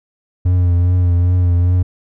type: tone with vibrato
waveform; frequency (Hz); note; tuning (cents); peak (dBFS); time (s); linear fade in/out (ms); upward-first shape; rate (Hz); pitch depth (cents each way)
triangle; 88.7; F2; +27; -8; 0.45-1.83; 10; triangle; 2.5; 41
effects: none